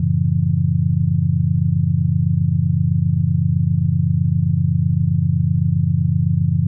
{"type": "chord", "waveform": "sine", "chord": "F# minor seventh", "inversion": "none", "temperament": "just", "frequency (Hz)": [92.5, 111, 138.75, 166.5], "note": ["F#2", "A2", "C#3", "E3"], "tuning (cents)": [0, 16, 2, 18], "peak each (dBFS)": [-20, -22, -18, -19], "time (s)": [0, 6.67], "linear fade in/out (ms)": 5, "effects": []}